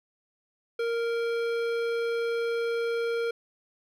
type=tone with hard clipping; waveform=sine; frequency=465.2 Hz; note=A#4; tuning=4 cents flat; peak=-28 dBFS; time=0.79-3.31 s; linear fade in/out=5 ms; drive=14 dB; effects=none